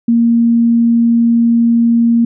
sine tone, 233.1 Hz, A#3, in tune, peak -7 dBFS, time 0.08-2.25 s, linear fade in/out 5 ms, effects none

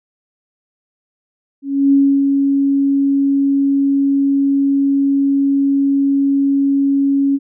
sine tone with ADSR envelope, 277.2 Hz, C#4, in tune, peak -7 dBFS, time 1.62-7.39 s, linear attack 300 ms, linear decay 300 ms, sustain -4 dB, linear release 41 ms, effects none

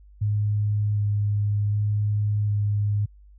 sine tone with vibrato, 103.83 Hz, G#2, in tune, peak -20 dBFS, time 0.21-3.06 s, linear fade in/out 10 ms, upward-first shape square, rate 0.66 Hz, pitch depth 9 cents each way, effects added 50 Hz sine -47 dBFS peak until 3.38 s

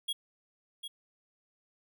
square tone with echo, 3314 Hz, G#7, 4 cents flat, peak -31 dBFS, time 0.08-0.13 s, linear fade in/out 10 ms, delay 750 ms, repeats 1, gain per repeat -8 dB, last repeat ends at 0.88 s, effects none

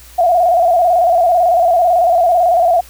sine tone with vibrato, 696 Hz, F5, 6 cents flat, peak -8 dBFS, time 0.18-2.81 s, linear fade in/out 10 ms, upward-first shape square, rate 18 Hz, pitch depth 69 cents each way, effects added 60 Hz sine -40 dBFS peak until 2.89 s + white hiss -41 dBFS RMS until 2.89 s

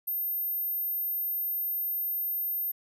sine tone, 13170 Hz, G#9, 16 cents flat, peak -28 dBFS, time 0.07-2.72 s, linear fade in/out 10 ms, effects none

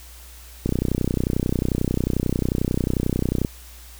click train, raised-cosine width 3 ms, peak -8 dBFS, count 88, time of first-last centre 0.66-3.448 s, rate 31.2 Hz, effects added 60 Hz sine -42 dBFS peak until 3.99 s + white hiss -46 dBFS RMS until 3.99 s

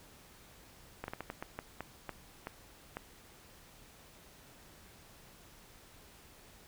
slowing click train, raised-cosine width 0.5 ms, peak -24 dBFS, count 11, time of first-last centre 1.04-2.97 s, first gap 41 ms, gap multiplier 1.32, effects pink hiss -58 dBFS RMS until 6.67 s

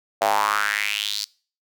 square tone with high-pass filter sweep, 51.91 Hz, G#1, in tune, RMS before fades -23 dBFS, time 0.21-1.25 s, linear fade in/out 5 ms, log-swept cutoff 660 to 4800 Hz, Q 4.6, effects noise-tail reverb RT60 0.4 s tail -23 dB re dry

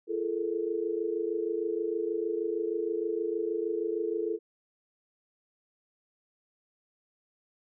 sine tone cluster, 341.4 / 424.8 / 451.2 Hz, F4 / G#4 / A4, -39 / +39 / +44 cents, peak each -33 / -32 / -33 dBFS, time 0.07-4.39 s, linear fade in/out 50 ms, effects none

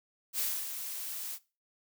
blue noise with ADSR envelope, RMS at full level -31 dBFS, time 0.33-1.39 s, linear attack 63 ms, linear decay 260 ms, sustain -8 dB, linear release 54 ms, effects noise-tail reverb RT60 0.3 s tail -19 dB re dry

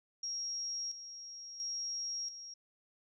sine tone with tremolo, 5600 Hz, F8, 4 cents sharp, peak -36 dBFS, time 0.23-2.54 s, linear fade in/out 5 ms, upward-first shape square, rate 0.73 Hz, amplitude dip 65%, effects none

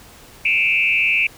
sine tone with frequency modulation, 2489 Hz, D#7, in tune, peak -14 dBFS, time 0.45-1.27 s, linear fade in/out 5 ms, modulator 133 Hz, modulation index 1.7, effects pink hiss -44 dBFS RMS until 1.37 s

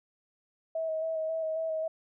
sine tone with vibrato, 641 Hz, E5, 49 cents flat, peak -29 dBFS, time 0.75-1.88 s, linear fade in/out 5 ms, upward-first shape square, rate 3.7 Hz, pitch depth 18 cents each way, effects none

